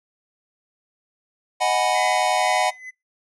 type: chord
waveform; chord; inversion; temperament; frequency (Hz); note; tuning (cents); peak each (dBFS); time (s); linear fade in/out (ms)
square; G# minor seventh; second; equal; 622.3 / 740 / 830.6 / 987.8; D#5 / F#5 / G#5 / B5; 0 / 0 / 0 / 0; -26 / -21 / -26 / -27; 1.6-2.71; 20
type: tone with tremolo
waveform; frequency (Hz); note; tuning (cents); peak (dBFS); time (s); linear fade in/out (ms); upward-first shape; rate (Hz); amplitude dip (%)
triangle; 2022; B6; +40; -25; 1.94-2.91; 20; sine; 2.1; 85
effects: noise-tail reverb RT60 0.2 s tail -21 dB re dry + resampled to 24000 Hz